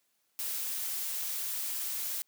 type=noise; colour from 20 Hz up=blue; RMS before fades=-35 dBFS; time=0.39-2.22 s; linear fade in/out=0 ms; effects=white hiss -75 dBFS RMS until 2.27 s + high-pass 150 Hz 12 dB/octave